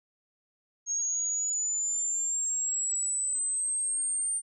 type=exponential sweep; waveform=sine; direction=up; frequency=6520 to 8870 Hz; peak=-27 dBFS; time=0.86-4.42 s; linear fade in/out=50 ms; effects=none